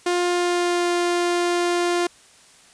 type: tone with pitch glide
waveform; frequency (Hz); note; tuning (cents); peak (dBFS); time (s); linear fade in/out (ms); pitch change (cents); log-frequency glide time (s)
sawtooth; 353.2 to 349.7; F4 to F4; +20 to +2; -15; 0.06-2.07; 5; -18; 0.28-0.91
effects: white hiss -51 dBFS RMS until 2.73 s + resampled to 22050 Hz